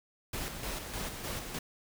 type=noise with tremolo; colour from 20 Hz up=pink; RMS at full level=-37 dBFS; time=0.33-1.59 s; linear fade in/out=5 ms; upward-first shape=square; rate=3.3 Hz; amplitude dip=45%; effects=none